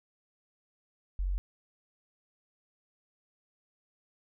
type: tone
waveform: sine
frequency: 46.22 Hz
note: F#1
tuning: 1 cent flat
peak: -28 dBFS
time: 1.19-1.38 s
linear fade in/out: 0 ms
effects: none